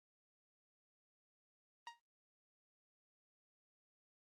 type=tone with exponential decay; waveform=sawtooth; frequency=940 Hz; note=A#5; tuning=14 cents sharp; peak=-40 dBFS; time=1.87-2 s; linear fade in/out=1 ms; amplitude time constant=28 ms; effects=low-pass 5000 Hz 12 dB/octave + Opus 32 kbps